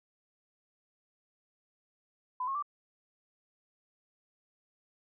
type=tone with pitch steps; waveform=sine; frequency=1006 / 1084.5 / 1169 Hz; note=B5 / C#6 / D6; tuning=+32 / -38 / -8 cents; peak=-31 dBFS; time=2.4-2.625 s; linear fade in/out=5 ms; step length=75 ms; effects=none